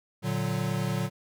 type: chord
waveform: square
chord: Bb augmented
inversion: none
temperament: equal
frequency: 116.54 / 146.83 / 185 Hz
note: Bb2 / D3 / F#3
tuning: 0 / 0 / 0 cents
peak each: -32 dBFS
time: 0.22-1.1 s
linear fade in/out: 50 ms
effects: none